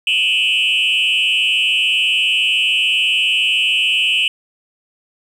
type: tone with frequency modulation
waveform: sine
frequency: 2794 Hz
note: F7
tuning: in tune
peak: -11 dBFS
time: 0.07-4.28 s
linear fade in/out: 2 ms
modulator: 121 Hz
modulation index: 2.3
effects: tanh soft clip ceiling -10 dBFS + 7-bit